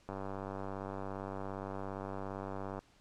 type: click train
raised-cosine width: 1 ms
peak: -27 dBFS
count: 264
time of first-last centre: 0.09-2.79 s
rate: 97.4 Hz
effects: pink hiss -66 dBFS RMS until 3 s + low-pass 7000 Hz 12 dB/octave